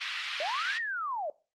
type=band-pass noise; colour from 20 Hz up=white; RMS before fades=-34 dBFS; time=0-0.79 s; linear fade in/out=20 ms; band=1400 to 3700 Hz; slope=24 dB/octave
type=linear two-way sweep; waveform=sine; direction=up then down; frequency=558 to 1900 to 558 Hz; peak=-31 dBFS; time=0.4-1.3 s; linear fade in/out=2 ms; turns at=0.79 s
effects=noise-tail reverb RT60 0.3 s tail -19 dB re dry + Opus 24 kbps